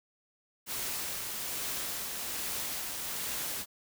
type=noise with tremolo; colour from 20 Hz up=white; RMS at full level=-35 dBFS; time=0.66-3.66 s; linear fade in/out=50 ms; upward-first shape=triangle; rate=1.2 Hz; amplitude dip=30%; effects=none